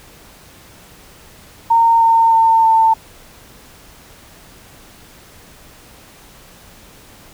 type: tone with pitch steps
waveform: sine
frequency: 919 / 911.1 / 903.2 / 895.4 Hz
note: A#5 / A#5 / A5 / A5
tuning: -25 / -40 / +45 / +30 cents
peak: -8 dBFS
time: 1.7-2.94 s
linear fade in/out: 10 ms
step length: 310 ms
effects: pink hiss -43 dBFS RMS until 7.33 s